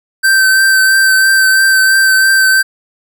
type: tone with vibrato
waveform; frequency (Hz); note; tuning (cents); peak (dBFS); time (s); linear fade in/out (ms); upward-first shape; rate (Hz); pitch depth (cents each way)
square; 1552; G6; -18; -7; 0.23-2.63; 20; triangle; 3; 22
effects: none